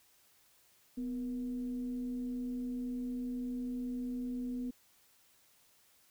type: tone with frequency modulation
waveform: sine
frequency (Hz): 249.9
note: B3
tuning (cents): +21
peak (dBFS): -35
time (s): 0.97-4.71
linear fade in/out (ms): 10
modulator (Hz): 221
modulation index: 0.28
effects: white hiss -67 dBFS RMS until 6.1 s